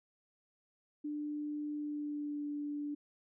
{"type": "tone with pitch glide", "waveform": "sine", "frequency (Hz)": [296.9, 292.3], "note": ["D4", "D4"], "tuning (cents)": [19, -8], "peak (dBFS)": -36, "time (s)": [1.04, 2.95], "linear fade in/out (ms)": 10, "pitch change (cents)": -27, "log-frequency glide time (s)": [1.74, 2.45], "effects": []}